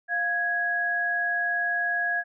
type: tone pair together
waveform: sine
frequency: 698.5 / 1661.3 Hz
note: F5 / G#6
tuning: 0 / 0 cents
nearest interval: octave + minor third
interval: 1500 cents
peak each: -31 / -24 dBFS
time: 0.08-2.24 s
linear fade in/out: 50 ms
effects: none